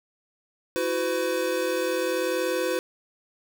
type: chord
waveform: square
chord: E suspended second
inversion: none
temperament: equal with one note detuned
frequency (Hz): 329.6 / 370 / 505.7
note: E4 / F#4 / B4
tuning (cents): 0 / 0 / +41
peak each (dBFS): -32 / -30 / -27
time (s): 0.76-2.79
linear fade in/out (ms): 0
effects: none